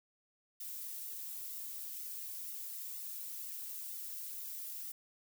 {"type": "noise with flanger", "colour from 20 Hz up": "violet", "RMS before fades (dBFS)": -44, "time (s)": [0.6, 4.92], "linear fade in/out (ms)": 5, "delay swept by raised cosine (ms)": [1.2, 2.8], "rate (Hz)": 2.1, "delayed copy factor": -0.6, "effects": []}